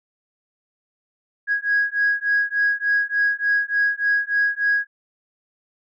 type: beating tone pair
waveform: sine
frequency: 1651 / 1654.4 Hz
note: G#6 / G#6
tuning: -11 / -7 cents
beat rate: 3.4 Hz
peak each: -20 dBFS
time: 1.47-4.87 s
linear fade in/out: 50 ms
effects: tanh soft clip ceiling -11 dBFS